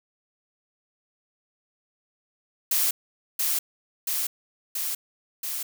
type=noise with echo; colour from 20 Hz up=blue; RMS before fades=-23 dBFS; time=2.71-2.91 s; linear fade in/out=5 ms; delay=680 ms; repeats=4; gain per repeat=-2 dB; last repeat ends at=5.63 s; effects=none